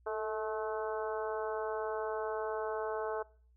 harmonic tone with a mistuned harmonic, 215.9 Hz, A3, 33 cents flat, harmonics 2 / 3 / 4 / 5 / 6 / 7, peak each -36 / -40 / -42 / -44 / -46 / -47 dBFS, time 0.06-3.23 s, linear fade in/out 10 ms, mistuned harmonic 2, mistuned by +29 cents, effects noise-tail reverb RT60 0.5 s tail -23 dB re dry + added 60 Hz sine -62 dBFS peak until 3.56 s

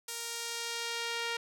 sawtooth tone with band-pass filter sweep, 466.2 Hz, A#4, in tune, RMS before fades -37 dBFS, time 0.08-1.37 s, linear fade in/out 5 ms, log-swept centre 8700 to 2800 Hz, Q 0.82, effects none

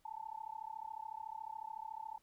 sine tone with amplitude modulation, 880 Hz, A5, in tune, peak -39 dBFS, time 0.05-2.18 s, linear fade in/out 5 ms, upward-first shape sine, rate 33.9 Hz, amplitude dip 100%, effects pink hiss -75 dBFS RMS until 2.22 s

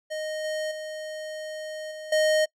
square tone with level steps, 620 Hz, D#5, 6 cents flat, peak -30 / -28 / -34 / -37 / -20 dBFS, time 0.1-2.46 s, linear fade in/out 20 ms, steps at 0.44 / 0.71 / 1.91 / 2.12 s, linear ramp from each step 5 ms, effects noise-tail reverb RT60 0.1 s tail -24 dB re dry + low-pass 9000 Hz 12 dB/octave

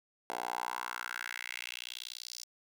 10% pulse tone with high-pass filter sweep, 60.5 Hz, B1, 35 cents flat, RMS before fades -41 dBFS, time 0.3-2.44 s, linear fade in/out 0 ms, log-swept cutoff 640 to 5400 Hz, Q 3.2, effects none

